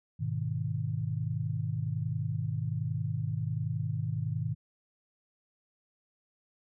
sine chord, G# minor, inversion none, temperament equal with one note detuned, 103.83 / 125.12 / 155.56 Hz, G#2 / B2 / D#3, 0 / +23 / 0 cents, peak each -34 dBFS, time 0.19-4.55 s, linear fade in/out 20 ms, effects none

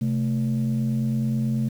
sine tone pair together, 130.81 / 220 Hz, C3 / A3, 0 / 0 cents, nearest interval major sixth, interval 900 cents, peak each -22 dBFS, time 0.01-1.69 s, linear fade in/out 10 ms, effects tanh soft clip ceiling -17 dBFS + 8-bit

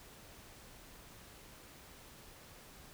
silence, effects pink hiss -56 dBFS RMS until 2.93 s

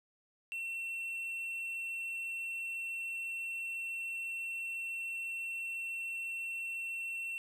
triangle tone, 2707 Hz, E7, 45 cents sharp, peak -35 dBFS, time 0.52-7.38 s, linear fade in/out 0 ms, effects none

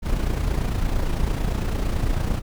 brown noise with amplitude modulation, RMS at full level -20 dBFS, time 0.02-2.42 s, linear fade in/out 50 ms, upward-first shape sine, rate 28.9 Hz, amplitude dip 55%, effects none

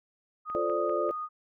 sine tone with pitch glide, 1244.5 to 1235.9 Hz, D#6 to D#6, 0 to -12 cents, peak -32 dBFS, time 0.45-1.29 s, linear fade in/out 50 ms, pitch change -12 cents, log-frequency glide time 0.8-0.97 s
click train, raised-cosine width 0.5 ms, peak -32 dBFS, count 4, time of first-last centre 0.5-1.093 s, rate 5.06 Hz
sine chord, D minor seventh, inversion first, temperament equal, 349.2 / 440 / 523.3 / 587.3 Hz, F4 / A4 / C5 / D5, 0 / 0 / 0 / 0 cents, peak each -32 / -33 / -34 / -30 dBFS, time 0.55-1.11 s, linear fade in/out 0 ms
effects none

